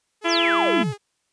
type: tone with vibrato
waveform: sawtooth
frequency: 418.8 Hz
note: G#4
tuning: 15 cents sharp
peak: -28 dBFS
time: 0.21-0.98 s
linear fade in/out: 50 ms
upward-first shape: square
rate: 2.1 Hz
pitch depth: 35 cents each way
type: tone with exponential growth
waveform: sine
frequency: 196 Hz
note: G3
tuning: in tune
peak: -26 dBFS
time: 0.23-0.83 s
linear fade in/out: 5 ms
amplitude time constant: 130 ms
type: harmonic tone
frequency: 336.9 Hz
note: E4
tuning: 38 cents sharp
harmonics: 1 / 2 / 3 / 4 / 5 / 6 / 7 / 8 / 9 / 10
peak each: -23 / -26 / -28 / -29 / -30 / -31 / -31 / -32 / -33 / -33 dBFS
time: 0.24-0.84 s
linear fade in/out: 20 ms
type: exponential sweep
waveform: sine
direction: down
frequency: 6800 to 106.1 Hz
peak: -21 dBFS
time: 0.28-0.94 s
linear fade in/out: 50 ms
effects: white hiss -71 dBFS RMS until 1.32 s + resampled to 22050 Hz